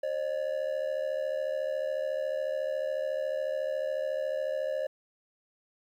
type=ring-modulated tone; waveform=triangle; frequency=571 Hz; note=D5; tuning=49 cents flat; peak=-24 dBFS; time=0.03-4.87 s; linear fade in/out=5 ms; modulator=37 Hz; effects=11-bit